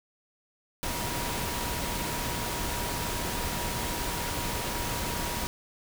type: tone in noise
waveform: sine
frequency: 956 Hz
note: A#5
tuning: 43 cents sharp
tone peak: -39 dBFS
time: 0.83-5.47 s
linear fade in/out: 0 ms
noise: pink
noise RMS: -32 dBFS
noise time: 0.83-5.47 s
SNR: -10 dB
effects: none